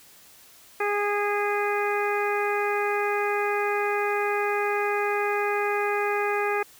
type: harmonic tone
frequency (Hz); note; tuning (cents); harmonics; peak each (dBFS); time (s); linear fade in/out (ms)
411.1; G#4; -18; 1 / 2 / 3 / 4 / 5 / 6; -26 / -29 / -31 / -32 / -33 / -34; 0.8-6.63; 5
effects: white hiss -52 dBFS RMS until 6.79 s